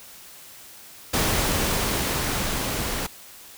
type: noise with level ramp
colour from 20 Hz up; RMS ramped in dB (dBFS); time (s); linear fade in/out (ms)
pink; -22 to -28; 1.13-3.07; 10
effects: white hiss -45 dBFS RMS until 3.57 s